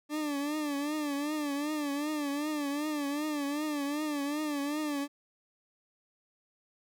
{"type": "tone with vibrato", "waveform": "40% pulse", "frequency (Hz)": 293.7, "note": "D4", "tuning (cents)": 0, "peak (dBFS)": -30, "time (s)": [0.09, 5.08], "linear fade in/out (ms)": 50, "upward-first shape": "triangle", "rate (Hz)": 2.6, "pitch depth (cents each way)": 97, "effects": []}